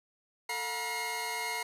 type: tone cluster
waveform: sawtooth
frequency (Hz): 444.5 / 713 / 958 / 2141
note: A4 / F5 / A#5 / C7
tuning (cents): +18 / +36 / +47 / +39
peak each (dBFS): -40 / -39 / -33 / -33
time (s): 0.49-1.63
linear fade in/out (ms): 5
effects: resampled to 32000 Hz + 10-bit